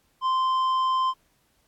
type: tone with tanh clipping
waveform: sine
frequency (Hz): 1040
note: C6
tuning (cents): -11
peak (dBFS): -22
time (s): 0.21-1.14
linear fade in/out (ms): 50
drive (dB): 7
effects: pink hiss -67 dBFS RMS until 1.67 s + AAC 64 kbps